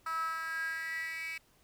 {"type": "tone with high-pass filter sweep", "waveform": "10% pulse", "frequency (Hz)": 324.5, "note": "E4", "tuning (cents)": -27, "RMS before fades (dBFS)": -37, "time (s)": [0.06, 1.38], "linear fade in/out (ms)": 5, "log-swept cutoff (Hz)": [1200, 2400], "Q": 8.8, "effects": ["pink hiss -67 dBFS RMS until 1.63 s"]}